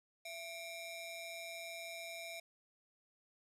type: ring-modulated tone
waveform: sawtooth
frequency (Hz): 1511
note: F#6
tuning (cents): +36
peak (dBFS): -38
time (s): 0.25-2.4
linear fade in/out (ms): 5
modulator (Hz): 842
effects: resampled to 32000 Hz + 11-bit